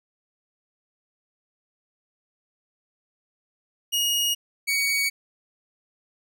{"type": "tone pair in turn", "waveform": "sawtooth", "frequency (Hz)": [2875, 2247], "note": ["F7", "C#7"], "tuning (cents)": [50, 23], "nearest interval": "major third", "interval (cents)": 427, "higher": "first", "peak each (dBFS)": -18, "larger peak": "neither", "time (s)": [[3.92, 4.35], [4.67, 5.1]], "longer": "neither", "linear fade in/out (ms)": 20, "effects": []}